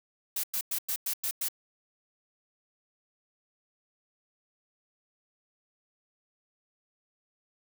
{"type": "noise bursts", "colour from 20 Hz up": "blue", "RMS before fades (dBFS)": -31, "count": 7, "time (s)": [0.36, 1.486], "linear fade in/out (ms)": 5, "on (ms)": 76, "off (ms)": 99, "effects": []}